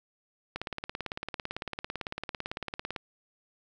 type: click train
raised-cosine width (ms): 0.3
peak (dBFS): -18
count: 44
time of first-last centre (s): 0.56-2.962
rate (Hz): 17.9
effects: none